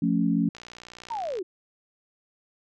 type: chord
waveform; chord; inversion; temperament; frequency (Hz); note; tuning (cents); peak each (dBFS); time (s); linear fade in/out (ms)
sine; F augmented; none; equal; 174.61 / 220 / 277.2; F3 / A3 / C#4; 0 / 0 / 0; -25; 0.02-0.49; 5
type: click train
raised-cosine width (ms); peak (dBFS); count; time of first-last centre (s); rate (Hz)
0.2; -26; 51; 0.55-1.388; 59.7
type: linear sweep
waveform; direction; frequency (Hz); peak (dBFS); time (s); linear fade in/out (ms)
sine; down; 959 to 334.9; -28; 1.1-1.43; 10
effects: none